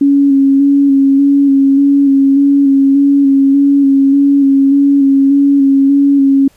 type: tone with vibrato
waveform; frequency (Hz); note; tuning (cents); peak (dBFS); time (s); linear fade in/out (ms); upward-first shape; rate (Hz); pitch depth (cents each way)
sine; 277.2; C#4; 0; -5; 0.01-6.48; 5; square; 1.7; 21
effects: pink hiss -50 dBFS RMS until 6.56 s + resampled to 32000 Hz